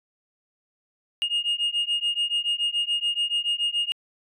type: beating tone pair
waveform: sine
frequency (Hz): 2845 / 2852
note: F7 / F7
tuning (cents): +31 / +36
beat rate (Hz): 7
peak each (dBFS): -24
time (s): 1.22-3.92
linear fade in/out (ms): 0
effects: tanh soft clip ceiling -19 dBFS